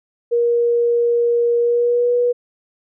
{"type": "tone with pitch glide", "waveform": "sine", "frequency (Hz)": [473.5, 485.7], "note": ["A#4", "B4"], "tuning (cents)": [27, -29], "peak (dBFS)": -13, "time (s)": [0.31, 2.33], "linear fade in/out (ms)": 20, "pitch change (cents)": 44, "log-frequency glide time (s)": [1.59, 2.13], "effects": []}